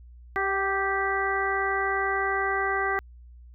harmonic tone with a mistuned harmonic, 391.8 Hz, G4, 1 cent flat, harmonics 1 / 2 / 3 / 4 / 5, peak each -30 / -30 / -30 / -30 / -30 dBFS, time 0.36-2.99 s, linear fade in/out 0 ms, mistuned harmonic 2, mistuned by -25 cents, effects added 60 Hz sine -45 dBFS peak until 3.54 s

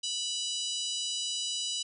harmonic tone, 984 Hz, B5, 7 cents flat, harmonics 3 / 4 / 5 / 6 / 7 / 8 / 9, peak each -35 / -37 / -39 / -41 / -42 / -43 / -44 dBFS, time 0.03-1.83 s, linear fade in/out 10 ms, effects none

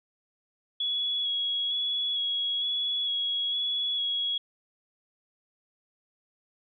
sine tone with vibrato, 3354 Hz, G#7, 16 cents sharp, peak -26 dBFS, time 0.8-4.38 s, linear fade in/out 5 ms, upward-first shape square, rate 1.1 Hz, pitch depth 14 cents each way, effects none

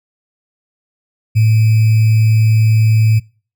sine tone with sample-and-hold, 110 Hz, A2, in tune, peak -7 dBFS, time 1.35-3.2 s, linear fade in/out 20 ms, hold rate 2450 Hz, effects noise-tail reverb RT60 0.4 s tail -26 dB re dry

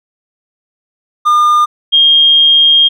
triangle / sine tone pair in turn, 1209 / 3228 Hz, D6 / G#7, +50 / -50 cents, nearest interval octave + perfect fourth, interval 1700 cents, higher second, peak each -4 dBFS, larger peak neither, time 1.25-1.66 / 1.92-2.89 s, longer second, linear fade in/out 20 ms, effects none

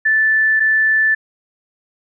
sine tone pair in turn, 1756 / 1756 Hz, A6 / A6, -4 / -4 cents, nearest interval unison, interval 0 cents, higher neither, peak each -11 dBFS, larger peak neither, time 0.05-0.6 / 0.6-1.15 s, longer neither, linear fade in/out 10 ms, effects none

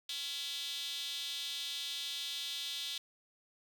square tone with high-pass filter, 153.3 Hz, D#3, 25 cents flat, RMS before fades -40 dBFS, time 0.09-2.98 s, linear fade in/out 2 ms, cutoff 3500 Hz, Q 5, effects none

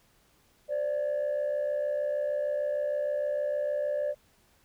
sine tone pair together, 520.8 / 587.3 Hz, C5 / D5, -8 / 0 cents, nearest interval major second, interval 208 cents, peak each -32 / -26 dBFS, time 0.68-4.15 s, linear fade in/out 50 ms, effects tanh soft clip ceiling -24 dBFS + pink hiss -65 dBFS RMS until 4.64 s

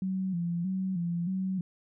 sine tone with vibrato, 180 Hz, F#3, 47 cents flat, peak -28 dBFS, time 0.02-1.61 s, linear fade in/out 2 ms, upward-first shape square, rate 1.6 Hz, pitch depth 82 cents each way, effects none

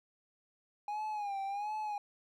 triangle tone with vibrato, 820 Hz, G#5, 22 cents flat, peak -33 dBFS, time 0.88-1.98 s, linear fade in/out 2 ms, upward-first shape sine, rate 1.4 Hz, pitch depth 85 cents each way, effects none

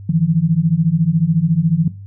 sine beating tone pair, 155.56 / 169.56 Hz, D#3 / E3, 0 / +49 cents, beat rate 14 Hz, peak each -15 / -15 dBFS, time 0.09-1.88 s, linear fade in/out 5 ms, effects noise-tail reverb RT60 0.3 s tail -17 dB re dry + added 99 Hz sine -31 dBFS peak until 2.06 s

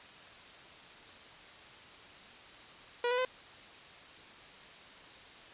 sawtooth tone with pitch steps, 482.4 / 496.2 / 510.5 Hz, B4 / B4 / C5, -41 / +8 / -43 cents, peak -25 dBFS, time 3.04-3.25 s, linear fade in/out 2 ms, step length 70 ms, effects white hiss -52 dBFS RMS until 5.53 s + resampled to 8000 Hz

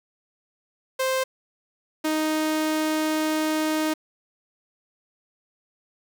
sawtooth tone pair in turn, 523.3 / 311.2 Hz, C5 / D#4, 0 / 0 cents, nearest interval major sixth, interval 900 cents, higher first, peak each -18 dBFS, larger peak neither, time 0.99-1.24 / 2.04-3.94 s, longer second, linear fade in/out 10 ms, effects 8-bit

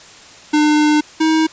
square tone pair in turn, 301.3 / 317.5 Hz, D4 / D#4, +44 / +35 cents, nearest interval minor second, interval 91 cents, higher second, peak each -11 / -12 dBFS, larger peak first, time 0.53-1.01 / 1.2-1.47 s, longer first, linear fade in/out 10 ms, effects white hiss -40 dBFS RMS until 1.52 s + resampled to 16000 Hz

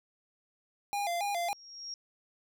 square tone with vibrato, 749 Hz, F#5, 21 cents sharp, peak -31 dBFS, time 0.93-1.53 s, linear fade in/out 0 ms, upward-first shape square, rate 3.6 Hz, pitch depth 140 cents each way
sine tone with exponential growth, 5588 Hz, F8, in tune, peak -36 dBFS, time 1.06-1.94 s, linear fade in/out 1 ms, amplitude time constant 190 ms
effects none

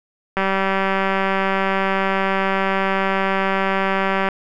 click train, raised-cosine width 0.5 ms, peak -5 dBFS, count 757, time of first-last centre 0.37-4.287 s, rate 193 Hz, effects none

